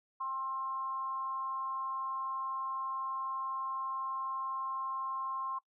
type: tone with amplitude modulation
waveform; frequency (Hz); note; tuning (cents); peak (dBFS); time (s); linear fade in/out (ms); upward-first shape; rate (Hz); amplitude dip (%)
sine; 1061; C6; +24; -32; 0.2-5.59; 10; sine; 268; 50
effects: noise-tail reverb RT60 0.1 s tail -21 dB re dry